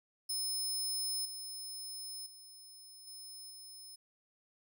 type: tone with level steps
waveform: 20% pulse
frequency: 5200 Hz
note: E8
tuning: 24 cents flat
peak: -29 / -37 / -47 / -42 / -44 dBFS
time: 0.29-3.96 s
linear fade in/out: 10 ms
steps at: 1.25 / 2.26 / 3.07 / 3.5 s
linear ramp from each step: 5 ms
effects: none